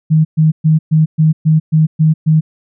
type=tone bursts; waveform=sine; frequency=157 Hz; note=D#3; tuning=16 cents sharp; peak=-6 dBFS; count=9; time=0.1-2.41 s; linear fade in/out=20 ms; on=150 ms; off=120 ms; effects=none